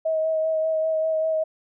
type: tone with vibrato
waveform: sine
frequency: 636 Hz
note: D#5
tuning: 38 cents sharp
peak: -20 dBFS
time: 0.05-1.44 s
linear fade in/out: 10 ms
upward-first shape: sine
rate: 5.1 Hz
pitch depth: 17 cents each way
effects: none